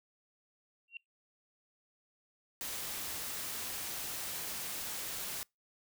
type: tone with exponential growth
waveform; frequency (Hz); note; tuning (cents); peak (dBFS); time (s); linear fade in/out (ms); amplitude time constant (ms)
sine; 2749; F7; -28; -37; 0.88-0.97; 2; 19
type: noise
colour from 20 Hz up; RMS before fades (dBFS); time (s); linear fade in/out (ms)
white; -40; 2.61-5.43; 0
effects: noise-tail reverb RT60 0.2 s tail -26 dB re dry